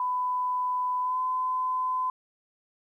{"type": "tone with pitch glide", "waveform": "sine", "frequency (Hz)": [1000, 1017.5], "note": ["B5", "C6"], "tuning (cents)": [21, -49], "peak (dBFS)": -25, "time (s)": [0, 2.1], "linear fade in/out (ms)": 2, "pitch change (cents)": 30, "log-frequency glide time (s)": [1.01, 1.19], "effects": ["11-bit"]}